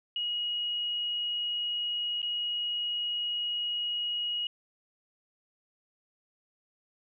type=tone with dropouts; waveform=sine; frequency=2895 Hz; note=F#7; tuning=38 cents flat; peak=-29 dBFS; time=0.16-4.47 s; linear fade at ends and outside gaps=2 ms; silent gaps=2.218-2.228 s; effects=none